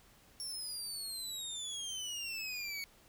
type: exponential sweep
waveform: 25% pulse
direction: down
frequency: 5510 to 2217 Hz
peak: -35 dBFS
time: 0.4-2.84 s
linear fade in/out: 0 ms
effects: pink hiss -63 dBFS RMS until 3.08 s